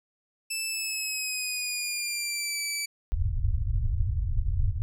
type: tone with pitch glide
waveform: 15% pulse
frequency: 2637 to 2309 Hz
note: E7 to D7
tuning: 0 to -30 cents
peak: -22 dBFS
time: 0.5-2.86 s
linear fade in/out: 10 ms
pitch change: -230 cents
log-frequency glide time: 0.68-2.6 s
type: low-pass noise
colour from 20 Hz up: pink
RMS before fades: -26 dBFS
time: 3.12-4.82 s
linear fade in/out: 0 ms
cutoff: 110 Hz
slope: 48 dB/octave
effects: none